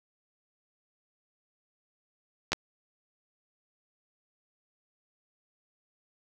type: clicks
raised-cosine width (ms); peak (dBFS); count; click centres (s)
0.2; -10; 2; 2.52 / 2.531
effects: none